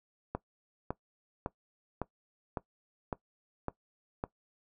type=click train; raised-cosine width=1 ms; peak=-19 dBFS; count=8; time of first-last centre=0.35-4.239 s; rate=1.8 Hz; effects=noise-tail reverb RT60 0.1 s tail -19 dB re dry